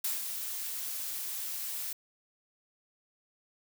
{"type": "noise with ADSR envelope", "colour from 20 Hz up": "blue", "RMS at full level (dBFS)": -31, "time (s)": [0.04, 1.93], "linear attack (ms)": 5, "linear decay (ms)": 160, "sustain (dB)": -6, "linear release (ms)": 5, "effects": []}